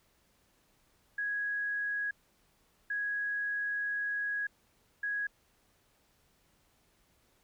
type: tone bursts at uneven times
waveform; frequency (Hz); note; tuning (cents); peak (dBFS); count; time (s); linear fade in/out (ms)
sine; 1661.2; G#6; 0; -31; 3; 1.18-2.11 / 2.9-4.47 / 5.03-5.27; 5
effects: pink hiss -70 dBFS RMS until 7.43 s